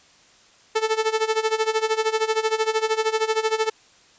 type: tone with tremolo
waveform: sawtooth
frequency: 440 Hz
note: A4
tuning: in tune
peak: -13 dBFS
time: 0.75-3.7 s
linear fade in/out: 10 ms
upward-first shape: sine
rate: 13 Hz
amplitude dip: 85%
effects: white hiss -54 dBFS RMS until 4.18 s + resampled to 16000 Hz